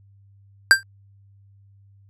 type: tone with exponential decay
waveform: square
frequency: 1579 Hz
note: G6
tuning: 12 cents sharp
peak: -5 dBFS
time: 0.71-0.83 s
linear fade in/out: 0 ms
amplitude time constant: 24 ms
effects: added 99 Hz sine -50 dBFS peak until 2.09 s + low-pass 11000 Hz 12 dB/octave